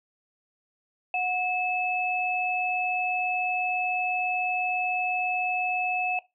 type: tone pair together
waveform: sine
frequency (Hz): 732 / 2606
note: F#5 / E7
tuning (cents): -19 / -20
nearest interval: octave + minor seventh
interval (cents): 2199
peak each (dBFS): -27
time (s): 1.14-6.19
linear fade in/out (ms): 2
effects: noise-tail reverb RT60 0.2 s tail -18 dB re dry

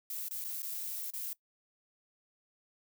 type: noise with dropouts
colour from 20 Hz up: violet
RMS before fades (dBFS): -39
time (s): 0.1-1.33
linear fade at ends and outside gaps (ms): 2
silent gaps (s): 0.285-0.309 / 0.441-0.446 / 0.621-0.628 / 1.104-1.136
effects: noise-tail reverb RT60 0.1 s tail -20 dB re dry

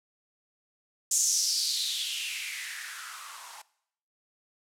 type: noise with band-pass filter sweep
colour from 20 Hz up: violet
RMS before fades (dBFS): -31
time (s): 1.11-3.62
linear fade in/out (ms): 5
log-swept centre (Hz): 7100 to 860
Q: 4.9
effects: noise-tail reverb RT60 0.7 s tail -20 dB re dry + low-pass 11000 Hz 12 dB/octave

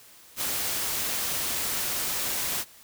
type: noise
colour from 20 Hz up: white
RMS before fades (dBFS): -29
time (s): 0.36-2.65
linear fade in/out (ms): 50
effects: white hiss -52 dBFS RMS until 2.83 s

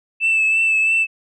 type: tone with vibrato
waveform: sine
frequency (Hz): 2637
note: E7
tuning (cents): 0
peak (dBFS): -12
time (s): 0.2-1.07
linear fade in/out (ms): 50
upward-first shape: triangle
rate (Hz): 3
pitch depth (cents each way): 29
effects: tanh soft clip ceiling -11 dBFS

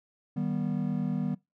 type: chord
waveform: triangle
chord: Eb augmented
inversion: none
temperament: just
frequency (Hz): 155.56 / 194.45 / 243.1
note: Eb3 / G3 / B3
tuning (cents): 0 / -14 / -27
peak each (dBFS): -30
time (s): 0.36-1.35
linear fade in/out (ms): 10
effects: noise-tail reverb RT60 0.2 s tail -22 dB re dry

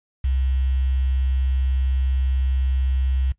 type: tone with quantisation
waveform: sine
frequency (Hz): 65.41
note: C2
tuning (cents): 0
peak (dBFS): -18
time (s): 0.24-3.32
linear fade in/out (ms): 5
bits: 7
effects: noise-tail reverb RT60 0.1 s tail -19 dB re dry + resampled to 8000 Hz

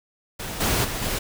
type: noise with level steps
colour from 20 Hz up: pink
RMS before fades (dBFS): -32 / -22 / -29 / -26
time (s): 0.39-1.19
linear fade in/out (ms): 10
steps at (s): 0.6 / 0.84 / 1.02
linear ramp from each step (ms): 10
effects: none

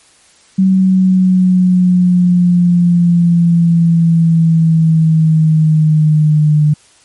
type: exponential sweep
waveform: sine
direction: down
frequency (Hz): 190 to 150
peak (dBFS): -6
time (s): 0.58-6.74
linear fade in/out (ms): 10
effects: white hiss -47 dBFS RMS until 7.04 s + MP3 48 kbps

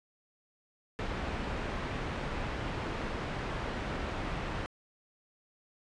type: low-pass noise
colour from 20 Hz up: pink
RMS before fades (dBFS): -36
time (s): 0.99-4.66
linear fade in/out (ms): 0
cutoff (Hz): 2400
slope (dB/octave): 12
effects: resampled to 22050 Hz

